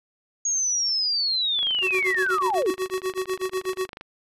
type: linear sweep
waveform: sine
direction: down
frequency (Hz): 6645 to 293.7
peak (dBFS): -21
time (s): 0.45-2.71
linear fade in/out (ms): 5
type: click train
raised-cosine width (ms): 0.3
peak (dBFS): -22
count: 62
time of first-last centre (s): 1.59-4.011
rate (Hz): 25.2
type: tone with tremolo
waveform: square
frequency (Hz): 374.1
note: F#4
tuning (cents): +19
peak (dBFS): -23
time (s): 1.81-3.89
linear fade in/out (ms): 50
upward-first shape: sine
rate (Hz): 8.1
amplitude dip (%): 100
effects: resampled to 32000 Hz